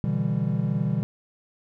triangle chord, E minor seventh, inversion second, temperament equal with one note detuned, 123.47 / 146.83 / 164.81 / 197.13 Hz, B2 / D3 / E3 / G3, 0 / 0 / 0 / +10 cents, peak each -26 dBFS, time 0.04-1.03 s, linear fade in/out 0 ms, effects none

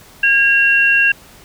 sine tone pair together, 1628 / 2740 Hz, G#6 / F7, -35 / -34 cents, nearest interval major sixth, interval 901 cents, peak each -12 dBFS, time 0.23-1.12 s, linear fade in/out 5 ms, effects pink hiss -43 dBFS RMS until 1.44 s

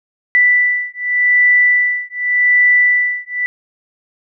sine beating tone pair, 1975.5 / 1976.36 Hz, B6 / B6, 0 / +1 cents, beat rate 0.86 Hz, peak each -13 dBFS, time 0.35-3.46 s, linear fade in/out 0 ms, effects none

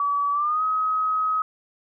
sine tone with pitch glide, 1144 to 1269.3 Hz, D6 to D#6, -46 to +34 cents, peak -20 dBFS, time 0-1.42 s, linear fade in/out 2 ms, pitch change +180 cents, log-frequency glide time 0.32-0.63 s, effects none

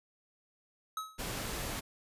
square tone with exponential decay, 1282 Hz, E6, 49 cents flat, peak -33 dBFS, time 0.97-1.25 s, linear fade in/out 2 ms, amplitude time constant 59 ms
pink noise, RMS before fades -38 dBFS, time 1.18-1.81 s, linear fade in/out 20 ms
effects resampled to 32000 Hz

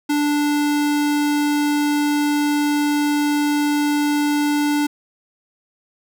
square tone, 293.4 Hz, D4, 2 cents flat, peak -17 dBFS, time 0.09-4.87 s, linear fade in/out 10 ms, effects none

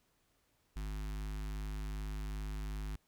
square tone with notch filter, 51.3 Hz, G#1, 21 cents flat, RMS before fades -40 dBFS, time 0.76-2.96 s, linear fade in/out 5 ms, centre 540 Hz, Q 1, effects pink hiss -75 dBFS RMS until 3.07 s

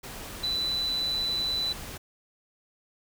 sine tone in noise, 3985 Hz, B7, 15 cents sharp, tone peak -26 dBFS, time 0.43-1.73 s, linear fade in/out 10 ms, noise pink, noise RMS -40 dBFS, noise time 0.03-1.98 s, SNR +11 dB, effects none

